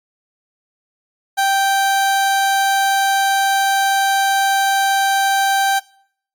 30% pulse tone, 783 Hz, G5, 2 cents flat, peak -11 dBFS, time 1.37-5.8 s, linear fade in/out 20 ms, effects noise-tail reverb RT60 0.6 s tail -22 dB re dry + AAC 64 kbps

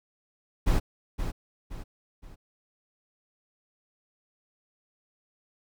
brown noise with echo, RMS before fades -22 dBFS, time 0.66-0.8 s, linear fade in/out 20 ms, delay 520 ms, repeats 3, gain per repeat -8 dB, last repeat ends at 2.36 s, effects none

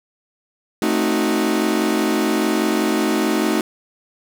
40% pulse chord, A diminished seventh, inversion none, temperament equal with one note detuned, 220 / 265 / 311.1 / 370 Hz, A3 / C4 / Eb4 / Gb4, 0 / +22 / 0 / 0 cents, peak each -21 / -24 / -20 / -22 dBFS, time 0.82-3.61 s, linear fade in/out 2 ms, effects none

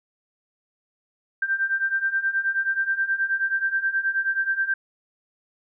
sine beating tone pair, 1568 / 1577.4 Hz, G6 / G6, 0 / +10 cents, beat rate 9.4 Hz, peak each -26 / -23 dBFS, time 1.42-4.74 s, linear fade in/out 5 ms, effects none

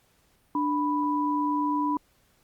sine tone pair together, 295.2 / 988.4 Hz, D4 / B5, +9 / +1 cents, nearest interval octave + major sixth, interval 2092 cents, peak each -26 dBFS, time 0.55-1.97 s, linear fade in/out 2 ms, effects pink hiss -65 dBFS RMS until 2.43 s + Opus 48 kbps

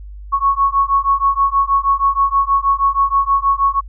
sine beating tone pair, 1103 / 1109.3 Hz, C#6 / C#6, -9 / +1 cents, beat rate 6.3 Hz, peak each -15 dBFS, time 0.32-3.81 s, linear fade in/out 20 ms, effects added 50 Hz sine -30 dBFS peak until 3.88 s

